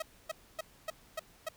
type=tone bursts; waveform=sawtooth; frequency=638 Hz; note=D#5; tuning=43 cents sharp; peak=-30 dBFS; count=6; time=0-1.488 s; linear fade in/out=5 ms; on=23 ms; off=270 ms; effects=pink hiss -61 dBFS RMS until 1.56 s